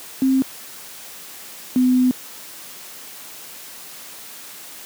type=tone pair in turn; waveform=sine; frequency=264.6 / 253 Hz; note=C4 / B3; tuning=+20 / +42 cents; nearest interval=minor second; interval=78 cents; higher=first; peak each=-13 / -12 dBFS; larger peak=second; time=0.22-0.42 / 1.76-2.11 s; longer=second; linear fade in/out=0 ms; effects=white hiss -38 dBFS RMS until 4.85 s + high-pass 150 Hz 12 dB/octave